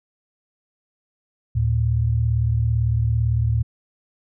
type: tone pair together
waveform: sine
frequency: 75.4 / 113.25 Hz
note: D2 / A#2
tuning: +46 / -50 cents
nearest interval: perfect fifth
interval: 704 cents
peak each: -22 / -18 dBFS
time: 1.55-3.63 s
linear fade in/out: 10 ms
effects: none